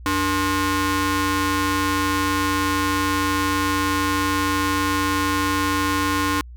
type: ring-modulated tone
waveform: sawtooth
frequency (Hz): 382.4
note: G4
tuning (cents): -43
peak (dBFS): -12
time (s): 0.06-6.41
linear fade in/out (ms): 0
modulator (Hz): 676
effects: added 60 Hz sine -36 dBFS peak until 6.56 s